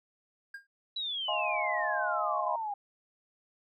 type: tone with exponential decay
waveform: triangle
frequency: 1612 Hz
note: G6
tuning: 48 cents sharp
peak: -35 dBFS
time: 0.54-0.67 s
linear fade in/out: 5 ms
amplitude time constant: 28 ms
type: exponential sweep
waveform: sine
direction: down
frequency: 3969 to 796 Hz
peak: -32 dBFS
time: 0.96-2.74 s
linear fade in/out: 5 ms
type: chord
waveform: sine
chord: F minor seventh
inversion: third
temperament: just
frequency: 628.6 / 698.5 / 838.1 / 1047.7 Hz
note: Eb5 / F5 / Ab5 / C6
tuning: +18 / 0 / +16 / +2 cents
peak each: -35 dBFS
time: 1.28-2.56 s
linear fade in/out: 5 ms
effects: none